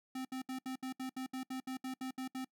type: tone bursts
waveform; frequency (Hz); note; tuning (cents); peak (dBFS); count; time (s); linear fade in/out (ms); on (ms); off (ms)
square; 260; C4; -11; -39; 14; 0.15-2.447; 5; 100; 69
effects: noise-tail reverb RT60 0.1 s tail -24 dB re dry